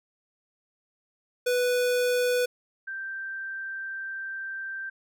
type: tone pair in turn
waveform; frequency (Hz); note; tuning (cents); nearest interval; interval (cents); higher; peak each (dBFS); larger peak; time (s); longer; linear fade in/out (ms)
square / sine; 493.9 / 1568; B4 / G6; 0 / 0; octave + minor sixth; 2000; second; -23 / -32; first; 1.46-2.46 / 2.87-4.9; second; 10
effects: none